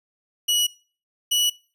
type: tone pair in turn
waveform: sawtooth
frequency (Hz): 2924 / 2941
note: F#7 / F#7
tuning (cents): -21 / -11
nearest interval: unison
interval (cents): 10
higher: second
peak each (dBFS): -15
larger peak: neither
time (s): 0.48-0.67 / 1.31-1.5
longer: neither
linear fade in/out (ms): 10
effects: noise-tail reverb RT60 0.4 s tail -23 dB re dry + resampled to 32000 Hz